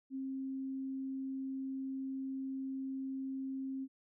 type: tone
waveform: sine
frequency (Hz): 266.8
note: C4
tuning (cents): +34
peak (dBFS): -37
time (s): 0.1-3.88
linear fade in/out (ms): 50
effects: none